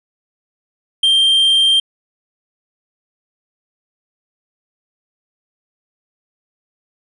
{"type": "tone", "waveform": "triangle", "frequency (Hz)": 3169, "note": "G7", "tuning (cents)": 18, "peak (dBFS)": -8, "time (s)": [1.03, 1.8], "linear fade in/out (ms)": 5, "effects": ["resampled to 24000 Hz"]}